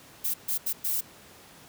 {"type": "noise bursts at uneven times", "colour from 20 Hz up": "violet", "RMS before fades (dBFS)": -28, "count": 4, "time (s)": [[0.24, 0.34], [0.48, 0.58], [0.66, 0.73], [0.84, 1.01]], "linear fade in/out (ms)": 10, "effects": ["pink hiss -51 dBFS RMS until 1.68 s", "high-pass 100 Hz 12 dB/octave"]}